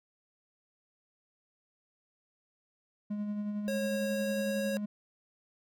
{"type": "tone with tremolo", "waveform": "triangle", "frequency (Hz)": 207.7, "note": "G#3", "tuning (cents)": 0, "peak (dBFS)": -29, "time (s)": [3.1, 4.86], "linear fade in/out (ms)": 10, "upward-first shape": "sine", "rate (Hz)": 11, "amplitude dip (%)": 35}
{"type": "tone with pitch glide", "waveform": "square", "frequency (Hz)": [545, 548.8], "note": ["C#5", "C#5"], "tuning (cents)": [-29, -17], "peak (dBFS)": -33, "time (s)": [3.68, 4.77], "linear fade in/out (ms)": 0, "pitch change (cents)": 12, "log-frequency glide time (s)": [3.84, 4.57]}
{"effects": []}